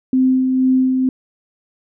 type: tone with tremolo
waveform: sine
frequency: 259.1 Hz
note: C4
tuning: 17 cents flat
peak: -10 dBFS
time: 0.13-1.09 s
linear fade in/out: 2 ms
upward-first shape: sine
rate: 2.1 Hz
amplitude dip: 35%
effects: none